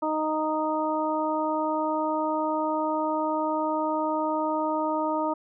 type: harmonic tone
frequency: 310.1 Hz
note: D#4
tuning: 6 cents flat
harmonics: 1 / 2 / 3 / 4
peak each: -29 / -29 / -28 / -33 dBFS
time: 0.02-5.34 s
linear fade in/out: 10 ms
effects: none